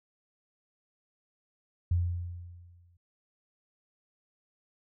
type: tone with exponential decay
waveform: sine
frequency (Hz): 87.3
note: F2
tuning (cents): 0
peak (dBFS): -22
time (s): 1.91-2.97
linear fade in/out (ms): 5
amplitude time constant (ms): 230
effects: none